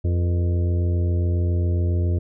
harmonic tone with a mistuned harmonic, 87.31 Hz, F2, in tune, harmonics 1 / 2 / 3 / 4 / 5 / 6 / 7, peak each -18 / -33 / -35 / -32 / -39 / -41 / -40 dBFS, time 0.04-2.19 s, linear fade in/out 10 ms, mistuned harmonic 6, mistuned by -87 cents, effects none

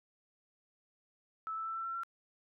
sine tone with pitch steps, 1309 / 1318.9 / 1328.8 / 1338.8 / 1348.9 / 1359.1 Hz, E6 / E6 / E6 / E6 / E6 / F6, -13 / +1 / +13 / +26 / +39 / -48 cents, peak -36 dBFS, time 1.47-2.034 s, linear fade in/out 0 ms, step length 94 ms, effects none

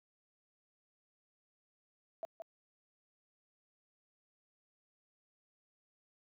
sine tone with echo, 659.3 Hz, E5, in tune, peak -37 dBFS, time 2.23-2.25 s, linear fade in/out 0 ms, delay 170 ms, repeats 1, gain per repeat -5 dB, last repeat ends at 2.42 s, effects high-pass 300 Hz 12 dB/octave

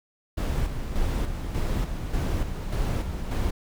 brown noise with tremolo, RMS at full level -25 dBFS, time 0.37-3.51 s, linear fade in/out 10 ms, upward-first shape square, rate 1.7 Hz, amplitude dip 50%, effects none

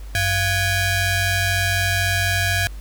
sawtooth ring-modulated tone, 786 Hz, G5, 4 cents sharp, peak -11 dBFS, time 0.15-2.67 s, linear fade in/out 0 ms, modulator 880 Hz, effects added 50 Hz sine -31 dBFS peak until 2.8 s + pink hiss -48 dBFS RMS until 2.8 s

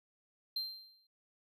triangle tone with exponential decay, 4152 Hz, C8, 14 cents flat, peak -31 dBFS, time 0.56-1.07 s, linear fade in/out 5 ms, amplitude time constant 110 ms, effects none

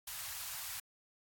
white band-stop noise, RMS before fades -43 dBFS, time 0.07-0.8 s, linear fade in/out 5 ms, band 120 to 780 Hz, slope 24 dB/octave, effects AAC 64 kbps

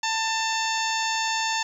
harmonic tone with a mistuned harmonic, 892 Hz, A5, 23 cents sharp, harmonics 1 / 2 / 3 / 4 / 5 / 6 / 7 / 8, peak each -27 / -30 / -32 / -33 / -34 / -35 / -35 / -36 dBFS, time 0.03-1.63 s, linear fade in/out 5 ms, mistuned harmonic 7, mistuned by +46 cents, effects 9-bit

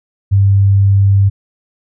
sine tone, 98.8 Hz, G2, 14 cents sharp, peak -6 dBFS, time 0.31-1.3 s, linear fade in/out 20 ms, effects none

